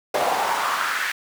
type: noise with high-pass filter sweep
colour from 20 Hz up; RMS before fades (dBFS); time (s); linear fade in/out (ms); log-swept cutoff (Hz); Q
brown; -23; 0.14-1.12; 5; 610 to 1800; 3.2
effects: none